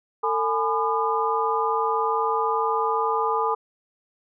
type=tone cluster; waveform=sine; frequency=449.4 / 839 / 1003 / 1211 Hz; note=A4 / G#5 / B5 / D#6; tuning=+37 / +17 / +26 / -47 cents; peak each=-26 dBFS; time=0.23-3.55 s; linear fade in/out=10 ms; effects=none